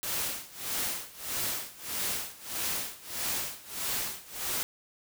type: noise with tremolo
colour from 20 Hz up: white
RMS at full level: -31 dBFS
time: 0.03-4.63 s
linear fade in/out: 0 ms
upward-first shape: sine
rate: 1.6 Hz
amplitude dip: 90%
effects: none